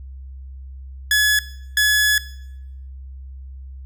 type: tone pair in turn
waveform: sawtooth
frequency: 1700 / 1700 Hz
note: G#6 / G#6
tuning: +40 / +40 cents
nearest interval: unison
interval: 0 cents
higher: neither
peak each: -10 dBFS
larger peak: neither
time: 1.11-1.39 / 1.77-2.18 s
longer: second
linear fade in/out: 2 ms
effects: noise-tail reverb RT60 0.8 s tail -19 dB re dry + added 66 Hz sine -33 dBFS peak until 3.85 s